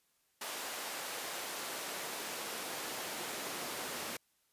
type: noise with high-pass filter sweep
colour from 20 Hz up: pink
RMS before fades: -41 dBFS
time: 0.41-4.17 s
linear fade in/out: 5 ms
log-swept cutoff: 550 to 290 Hz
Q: 0.71
effects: white hiss -75 dBFS RMS until 4.52 s + resampled to 32000 Hz